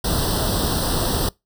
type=noise with comb filter; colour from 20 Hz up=pink; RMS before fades=-21 dBFS; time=0.04-1.29 s; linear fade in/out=5 ms; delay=0.22 ms; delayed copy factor=+1; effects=noise-tail reverb RT60 0.2 s tail -24 dB re dry